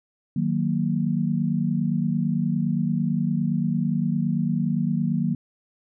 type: chord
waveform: sine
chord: D# minor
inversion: none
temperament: equal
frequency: 155.56 / 185 / 233.1 Hz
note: D#3 / F#3 / A#3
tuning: 0 / 0 / 0 cents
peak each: -25 dBFS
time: 0.36-5.35 s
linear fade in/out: 5 ms
effects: none